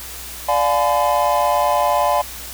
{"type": "chord", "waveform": "triangle", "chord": "D diminished seventh", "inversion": "none", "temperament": "just", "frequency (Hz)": [587.3, 704.8, 845.8, 1014.9], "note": ["D5", "F5", "Ab5", "Cb6"], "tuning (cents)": [0, 16, 31, 47], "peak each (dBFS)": -18, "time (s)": [0.48, 2.22], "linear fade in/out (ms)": 10, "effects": ["added 60 Hz sine -39 dBFS peak until 2.53 s", "white hiss -33 dBFS RMS until 2.53 s"]}